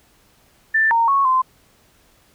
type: tone with pitch steps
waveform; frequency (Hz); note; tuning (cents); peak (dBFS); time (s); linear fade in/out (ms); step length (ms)
sine; 1773 / 922 / 1104 / 1035; A6 / A#5 / C#6 / C6; +13 / -19 / -7 / -19; -13; 0.74-1.42; 10; 170
effects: pink hiss -56 dBFS RMS until 2.34 s